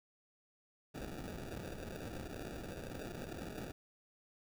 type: noise with sample-and-hold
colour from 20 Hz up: white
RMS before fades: -45 dBFS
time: 0.94-3.72 s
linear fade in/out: 10 ms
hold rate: 1050 Hz
effects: none